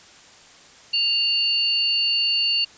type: tone pair together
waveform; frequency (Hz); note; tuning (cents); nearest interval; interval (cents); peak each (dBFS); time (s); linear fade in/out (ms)
sine; 2794 / 4471; F7 / C#8; 0 / +14; minor sixth; 814; -21; 0.93-2.65; 10
effects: white hiss -48 dBFS RMS until 2.77 s + resampled to 16000 Hz